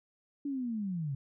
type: linear sweep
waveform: sine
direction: down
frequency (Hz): 290 to 130.81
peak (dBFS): -32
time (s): 0.45-1.15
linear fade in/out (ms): 5
effects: none